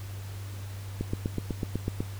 click train, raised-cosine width 3 ms, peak -16 dBFS, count 9, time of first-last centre 1.01-2.005 s, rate 8.04 Hz, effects added 98 Hz sine -36 dBFS peak until 2.19 s + pink hiss -48 dBFS RMS until 2.19 s

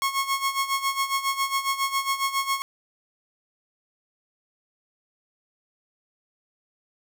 sawtooth tone with tremolo, 1092 Hz, C#6, 26 cents flat, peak -17 dBFS, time 0.02-2.62 s, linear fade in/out 0 ms, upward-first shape sine, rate 7.3 Hz, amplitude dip 75%, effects none

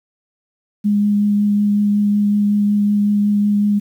sine tone with vibrato, 205.8 Hz, G#3, 16 cents flat, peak -12 dBFS, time 0.84-3.8 s, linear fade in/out 20 ms, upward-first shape triangle, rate 5.4 Hz, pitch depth 13 cents each way, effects 8-bit

